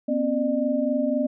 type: tone cluster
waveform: sine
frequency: 245.1 / 269 / 602 Hz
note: B3 / C4 / D5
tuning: -13 / +48 / +43 cents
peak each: -25 dBFS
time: 0.08-1.27 s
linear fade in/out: 10 ms
effects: none